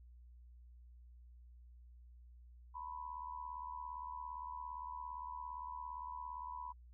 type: tone with amplitude modulation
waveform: sine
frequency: 987.8 Hz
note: B5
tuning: in tune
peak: -40 dBFS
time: 2.74-6.73 s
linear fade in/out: 20 ms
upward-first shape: sine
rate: 77.5 Hz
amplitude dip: 75%
effects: added 60 Hz sine -56 dBFS peak until 6.93 s